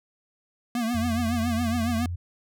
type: tone with vibrato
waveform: square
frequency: 233.1 Hz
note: A#3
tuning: in tune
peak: -25 dBFS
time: 0.75-2.06 s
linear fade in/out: 2 ms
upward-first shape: triangle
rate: 7.2 Hz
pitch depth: 110 cents each way
type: tone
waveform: sine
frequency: 87.31 Hz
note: F2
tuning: in tune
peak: -28 dBFS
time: 0.94-2.16 s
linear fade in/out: 10 ms
effects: none